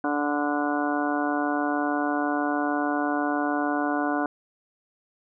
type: harmonic tone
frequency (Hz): 146.3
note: D3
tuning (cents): -6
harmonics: 2 / 3 / 4 / 5 / 6 / 7 / 8 / 9 / 10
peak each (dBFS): -26 / -36 / -33 / -29 / -39 / -33 / -37 / -41 / -32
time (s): 0.04-4.26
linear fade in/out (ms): 2
effects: none